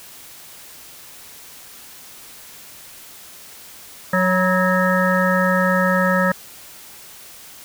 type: harmonic tone with a mistuned harmonic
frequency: 184 Hz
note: F#3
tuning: 9 cents flat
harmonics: 1 / 3 / 5 / 7 / 9 / 10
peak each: -19 / -20 / -26 / -22 / -23 / -24 dBFS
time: 4.13-6.32 s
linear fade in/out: 5 ms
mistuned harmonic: 5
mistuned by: +55 cents
effects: white hiss -41 dBFS RMS until 7.64 s